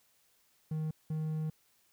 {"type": "tone bursts at uneven times", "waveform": "triangle", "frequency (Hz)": 156.3, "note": "D#3", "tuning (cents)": 8, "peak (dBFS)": -30, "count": 2, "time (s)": [[0.71, 0.91], [1.1, 1.5]], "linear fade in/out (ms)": 5, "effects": ["white hiss -70 dBFS RMS until 1.92 s"]}